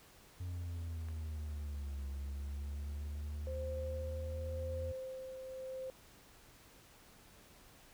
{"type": "exponential two-way sweep", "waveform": "triangle", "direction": "down then up", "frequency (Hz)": [90.3, 68.4, 82.5], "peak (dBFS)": -37, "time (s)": [0.4, 4.92], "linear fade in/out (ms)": 5, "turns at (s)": 2.04}
{"type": "click", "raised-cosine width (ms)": 0.5, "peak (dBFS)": -40, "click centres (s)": 1.086}
{"type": "tone with tremolo", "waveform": "sine", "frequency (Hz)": 522, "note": "C5", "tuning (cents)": -4, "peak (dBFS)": -40, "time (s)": [3.47, 5.9], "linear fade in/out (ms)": 0, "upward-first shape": "sine", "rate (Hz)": 0.92, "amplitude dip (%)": 40}
{"effects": ["pink hiss -61 dBFS RMS until 7.93 s"]}